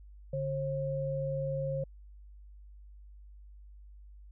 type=tone pair together; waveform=sine; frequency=144.09 / 537 Hz; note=D3 / C5; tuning=-33 / +45 cents; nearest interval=octave + major seventh; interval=2278 cents; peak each=-34 / -33 dBFS; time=0.33-1.84 s; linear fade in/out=5 ms; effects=added 50 Hz sine -49 dBFS peak until 4.31 s